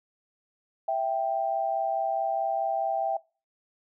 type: tone pair together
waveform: sine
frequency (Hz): 659.3 / 784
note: E5 / G5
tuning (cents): 0 / 0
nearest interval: minor third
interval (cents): 300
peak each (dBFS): -27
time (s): 0.88-3.17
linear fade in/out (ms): 5
effects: noise-tail reverb RT60 0.3 s tail -21 dB re dry